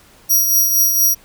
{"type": "tone with tremolo", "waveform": "10% pulse", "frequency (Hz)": 5740, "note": "F8", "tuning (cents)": 47, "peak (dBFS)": -4, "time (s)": [0.29, 1.15], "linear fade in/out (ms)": 20, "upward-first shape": "triangle", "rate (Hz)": 4.3, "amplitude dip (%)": 50, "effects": ["pink hiss -48 dBFS RMS until 1.24 s"]}